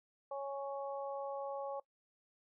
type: harmonic tone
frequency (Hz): 277.2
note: C#4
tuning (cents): 0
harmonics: 2 / 3 / 4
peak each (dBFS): -40 / -44 / -48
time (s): 0.31-1.8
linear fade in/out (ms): 5
effects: noise-tail reverb RT60 0.1 s tail -21 dB re dry